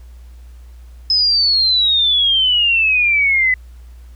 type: exponential sweep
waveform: sine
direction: down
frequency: 5140 to 1998 Hz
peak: -11 dBFS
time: 1.1-3.54 s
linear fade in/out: 2 ms
effects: added 60 Hz sine -35 dBFS peak until 4.15 s + pink hiss -55 dBFS RMS until 4.15 s